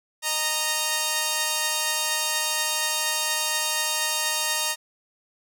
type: tone pair together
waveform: 5% pulse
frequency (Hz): 620 / 927.9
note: D#5 / A#5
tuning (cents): -6 / -8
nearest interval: perfect fifth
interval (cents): 698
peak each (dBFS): -18 / -12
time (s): 0.22-4.76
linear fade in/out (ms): 50
effects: none